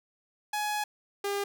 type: tone pair in turn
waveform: sawtooth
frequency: 840 / 402.3 Hz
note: G#5 / G4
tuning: +19 / +45 cents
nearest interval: octave + minor second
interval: 1274 cents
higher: first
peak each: -25 dBFS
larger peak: neither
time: 0.53-0.84 / 1.24-1.44 s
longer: first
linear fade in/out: 5 ms
effects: none